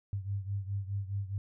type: beating tone pair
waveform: sine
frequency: 98 / 102.8 Hz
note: G2 / G#2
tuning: 0 / -17 cents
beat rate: 4.8 Hz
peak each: -34 / -38 dBFS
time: 0.13-1.38 s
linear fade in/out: 0 ms
effects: none